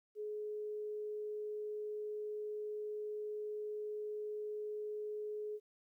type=tone; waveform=sine; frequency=422.5 Hz; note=G#4; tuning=30 cents sharp; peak=-39 dBFS; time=0.15-5.6 s; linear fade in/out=50 ms; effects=13-bit